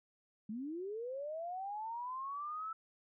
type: linear sweep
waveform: sine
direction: up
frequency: 203 to 1327 Hz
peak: -39 dBFS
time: 0.49-2.73 s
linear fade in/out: 5 ms
effects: none